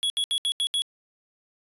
square tone bursts at uneven times, 3354 Hz, G#7, 16 cents sharp, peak -23 dBFS, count 6, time 0.03-0.1 / 0.17-0.24 / 0.31-0.38 / 0.45-0.52 / 0.6-0.67 / 0.74-0.82 s, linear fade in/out 0 ms, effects resampled to 24000 Hz

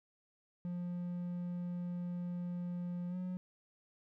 triangle tone with pitch glide, 176.3 to 182.41 Hz, F3 to F#3, +17 to -24 cents, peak -35 dBFS, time 0.65-3.37 s, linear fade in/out 0 ms, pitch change +59 cents, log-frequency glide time 3.09-3.16 s, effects none

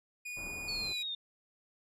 45% pulse tone, 2457 Hz, D#7, 22 cents flat, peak -39 dBFS, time 0.25-1.03 s, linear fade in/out 10 ms
pink low-pass noise, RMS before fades -48 dBFS, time 0.36-0.94 s, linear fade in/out 20 ms, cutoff 1200 Hz, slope 24 dB/octave
sine exponential sweep, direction down, 4489 to 3600 Hz, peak -35 dBFS, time 0.68-1.15 s, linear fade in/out 5 ms
effects low-pass 12000 Hz 12 dB/octave

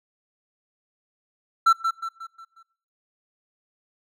triangle tone with echo, 1341 Hz, E6, 29 cents sharp, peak -11 dBFS, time 1.66-1.73 s, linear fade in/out 10 ms, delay 180 ms, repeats 5, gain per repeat -7 dB, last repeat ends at 2.63 s, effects noise-tail reverb RT60 0.6 s tail -22 dB re dry

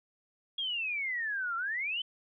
sine exponential two-way sweep, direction down then up, 3322 to 1335 to 3114 Hz, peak -31 dBFS, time 0.58-2.02 s, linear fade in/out 5 ms, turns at 1.56 s, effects none

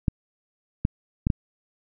clicks, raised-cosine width 5 ms, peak -8 dBFS, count 4, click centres 0.082 / 0.851 / 1.269 / 1.302 s, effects none

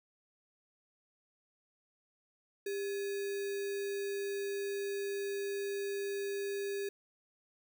sine tone with sample-and-hold, 398.9 Hz, G4, 30 cents sharp, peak -34 dBFS, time 2.66-6.89 s, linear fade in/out 5 ms, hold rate 2100 Hz, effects none

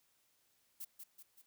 violet noise with echo, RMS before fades -45 dBFS, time 0.8-0.85 s, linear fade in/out 10 ms, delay 190 ms, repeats 3, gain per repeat -5 dB, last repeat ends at 1.42 s, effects white hiss -75 dBFS RMS until 1.46 s

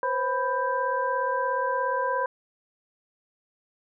sine tone cluster, 495 / 532 / 993 / 1576 Hz, B4 / C5 / B5 / G6, +4 / +29 / +9 / +9 cents, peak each -33 / -29 / -26 / -32 dBFS, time 0.03-2.26 s, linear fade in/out 2 ms, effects none

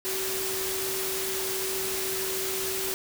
sine tone in noise, 381.4 Hz, G4, 47 cents flat, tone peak -33 dBFS, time 0.05-2.94 s, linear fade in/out 0 ms, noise white, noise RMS -31 dBFS, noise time 0.05-2.94 s, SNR -5 dB, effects none

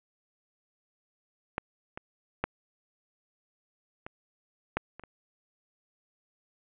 clicks, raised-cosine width 0.5 ms, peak -14 / -23 / -12 / -24 / -12 / -28 / -30 dBFS, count 7, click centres 1.581 / 1.975 / 2.44 / 4.065 / 4.77 / 4.996 / 5.037 s, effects resampled to 8000 Hz + 9-bit

